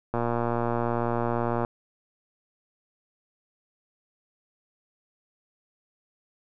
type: click train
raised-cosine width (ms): 1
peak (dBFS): -13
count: 179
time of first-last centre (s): 0.14-1.648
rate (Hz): 118
effects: none